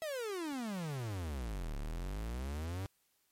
45% pulse exponential two-way sweep, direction down then up, 659 to 34.65 to 99.6 Hz, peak -37 dBFS, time 0.02-2.86 s, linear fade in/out 0 ms, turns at 1.76 s, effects white hiss -75 dBFS RMS until 3.31 s + MP3 64 kbps

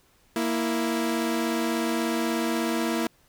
sawtooth tone pair together, 233.1 / 329.6 Hz, A#3 / E4, 0 / 0 cents, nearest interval tritone, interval 600 cents, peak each -23 dBFS, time 0.36-3.07 s, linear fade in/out 2 ms, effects pink hiss -62 dBFS RMS until 3.28 s

